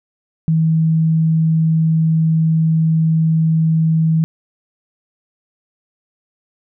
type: tone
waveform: sine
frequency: 160.7 Hz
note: E3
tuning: 44 cents flat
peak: -11 dBFS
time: 0.48-4.24 s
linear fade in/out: 0 ms
effects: none